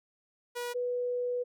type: tone pair in turn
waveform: sawtooth / sine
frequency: 484.2 / 491.5 Hz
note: B4 / B4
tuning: -34 / -8 cents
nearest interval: unison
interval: 26 cents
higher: second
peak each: -30 / -29 dBFS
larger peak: second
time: 0.55-0.74 / 0.74-1.44 s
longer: second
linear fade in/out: 20 ms
effects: none